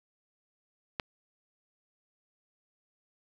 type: click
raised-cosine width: 0.3 ms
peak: -15 dBFS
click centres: 0.998 s
effects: 8-bit